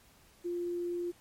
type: tone with quantisation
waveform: sine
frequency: 349.2 Hz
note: F4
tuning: in tune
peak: -32 dBFS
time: 0.44-1.12 s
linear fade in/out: 20 ms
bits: 10
effects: pink hiss -62 dBFS RMS until 1.2 s + MP3 64 kbps